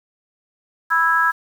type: harmonic tone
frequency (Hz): 329.6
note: E4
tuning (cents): 0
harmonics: 3 / 4 / 5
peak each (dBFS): -21 / -18 / -17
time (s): 0.9-1.32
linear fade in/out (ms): 20
effects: 7-bit